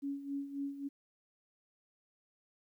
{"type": "tone with tremolo", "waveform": "sine", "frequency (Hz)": 279.8, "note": "C#4", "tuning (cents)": 16, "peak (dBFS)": -34, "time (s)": [0.02, 0.89], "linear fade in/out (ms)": 20, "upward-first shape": "sine", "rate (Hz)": 3.7, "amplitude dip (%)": 70, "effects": ["12-bit"]}